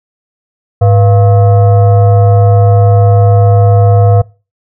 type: tone with frequency modulation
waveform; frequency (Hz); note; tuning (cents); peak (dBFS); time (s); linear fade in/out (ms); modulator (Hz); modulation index
sine; 103.83; G#2; 0; -3; 0.81-4.22; 10; 591; 0.65
effects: noise-tail reverb RT60 0.3 s tail -22 dB re dry